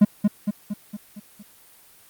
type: tone with echo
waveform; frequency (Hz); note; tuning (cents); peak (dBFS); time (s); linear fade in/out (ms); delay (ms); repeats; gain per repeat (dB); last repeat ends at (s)
triangle; 206.5; G#3; -10; -7; 0.01-0.05; 10; 230; 6; -5; 1.43
effects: white hiss -52 dBFS RMS until 2.09 s + Opus 32 kbps